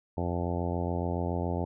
harmonic tone, 87.1 Hz, F2, 4 cents flat, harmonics 1 / 2 / 3 / 4 / 5 / 6 / 7 / 8 / 9 / 10, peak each -32 / -35 / -37 / -38 / -39 / -40 / -40 / -41 / -42 / -42 dBFS, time 0.17-1.65 s, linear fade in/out 5 ms, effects none

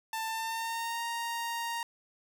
sawtooth tone with pitch glide, 890 to 932.1 Hz, A5 to A#5, +20 to 0 cents, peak -29 dBFS, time 0.13-1.83 s, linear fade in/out 2 ms, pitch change +80 cents, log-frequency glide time 0.27-1.03 s, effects none

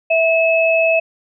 sine tone pair together, 654 / 2589 Hz, E5 / E7, -14 / -32 cents, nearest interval 2 octaves, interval 2382 cents, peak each -13 / -16 dBFS, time 0.1-1 s, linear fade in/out 10 ms, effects none

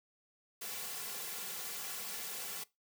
white noise with comb filter, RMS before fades -42 dBFS, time 0.61-2.64 s, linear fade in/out 10 ms, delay 3.2 ms, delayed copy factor -0.9, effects noise-tail reverb RT60 0.2 s tail -20 dB re dry + high-pass 200 Hz 12 dB/octave

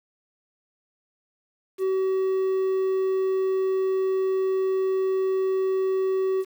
triangle tone with quantisation, 380 Hz, F#4, 46 cents sharp, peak -19 dBFS, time 1.78-6.45 s, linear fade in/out 50 ms, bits 8, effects none

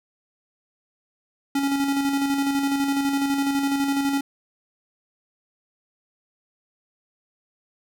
square tone with tremolo, 278 Hz, C#4, 5 cents sharp, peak -20 dBFS, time 1.55-4.21 s, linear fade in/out 5 ms, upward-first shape square, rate 12 Hz, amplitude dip 35%, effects none

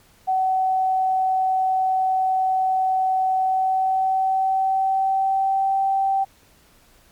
sine tone with pitch glide, 755 to 777.1 Hz, F#5 to G5, +35 to -15 cents, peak -17 dBFS, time 0.27-6.25 s, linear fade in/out 20 ms, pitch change +50 cents, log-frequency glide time 3.38-5.79 s, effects pink hiss -55 dBFS RMS until 7.11 s + MP3 96 kbps

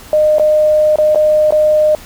sine tone with dropouts, 611 Hz, D#5, 32 cents flat, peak -7 dBFS, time 0.13-1.95 s, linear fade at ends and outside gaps 1 ms, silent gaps 0.384-0.396 / 0.958-0.985 / 1.148-1.157 / 1.507-1.523 s, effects added 67 Hz sine -42 dBFS peak until 2.05 s + pink hiss -36 dBFS RMS until 2.05 s

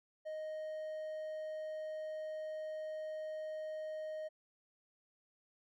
triangle tone, 622.3 Hz, D#5, in tune, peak -38 dBFS, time 0.25-4.29 s, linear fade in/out 20 ms, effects none

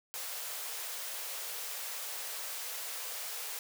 white high-pass noise, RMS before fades -40 dBFS, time 0.14-3.59 s, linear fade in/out 0 ms, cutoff 420 Hz, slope 96 dB/octave, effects none

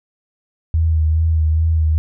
sine tone with vibrato, 79.7 Hz, D#2, 42 cents sharp, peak -12 dBFS, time 0.74-1.98 s, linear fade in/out 0 ms, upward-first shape sine, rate 2.4 Hz, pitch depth 34 cents each way, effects none

